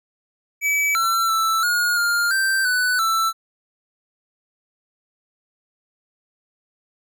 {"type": "tone with pitch steps", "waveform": "square", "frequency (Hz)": [2293, 1349, 1324, 1436, 1406, 1564, 1493, 1330], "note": ["D7", "E6", "E6", "F6", "F6", "G6", "F#6", "E6"], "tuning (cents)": [-42, 40, 7, 48, 11, -4, 15, 15], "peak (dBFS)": -18, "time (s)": [0.61, 3.33], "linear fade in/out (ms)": 50, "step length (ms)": 340, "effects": []}